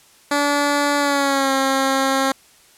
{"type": "tone with pitch glide", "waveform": "10% pulse", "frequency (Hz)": [288.1, 268.8], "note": ["D4", "C4"], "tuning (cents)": [-33, 47], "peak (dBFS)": -8, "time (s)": [0.31, 2.32], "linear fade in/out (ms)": 5, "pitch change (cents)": -120, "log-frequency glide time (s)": [0.98, 1.52], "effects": ["white hiss -51 dBFS RMS until 2.77 s", "low-pass 11000 Hz 12 dB/octave"]}